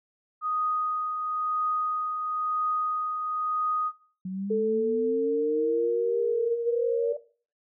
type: tone with tremolo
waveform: sine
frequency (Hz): 1244.5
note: D#6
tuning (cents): 0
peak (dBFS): -24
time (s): 0.41-3.92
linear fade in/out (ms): 50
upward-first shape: triangle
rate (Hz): 0.99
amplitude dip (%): 45
type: exponential sweep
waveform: sine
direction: up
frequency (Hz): 183 to 587.3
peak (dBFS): -30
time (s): 4.25-7.17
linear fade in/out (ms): 5
type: tone with pitch glide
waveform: sine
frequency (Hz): 440 to 468.9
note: A4 to A#4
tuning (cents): 0 to +10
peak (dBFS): -22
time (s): 4.5-7.13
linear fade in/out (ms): 10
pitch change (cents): +110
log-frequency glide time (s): 4.75-5.9
effects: noise-tail reverb RT60 0.4 s tail -17 dB re dry